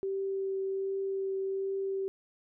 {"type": "tone with vibrato", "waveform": "sine", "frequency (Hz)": 387.6, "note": "G4", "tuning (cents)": -20, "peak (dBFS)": -30, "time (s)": [0.03, 2.08], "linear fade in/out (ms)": 0, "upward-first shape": "triangle", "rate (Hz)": 1.3, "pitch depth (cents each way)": 10, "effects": []}